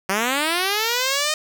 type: linear sweep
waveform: 5% pulse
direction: up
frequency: 185 to 622.3 Hz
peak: -8 dBFS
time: 0.09-1.34 s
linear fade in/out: 2 ms
effects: none